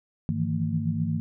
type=tone cluster; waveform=sine; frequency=101.4 / 156.1 / 164.5 / 171.1 / 226.2 Hz; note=G#2 / D#3 / E3 / F3 / A3; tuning=-41 / +6 / -3 / -35 / +48 cents; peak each=-31 / -29 / -30 / -35 / -30 dBFS; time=0.29-1.2 s; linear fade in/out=0 ms; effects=none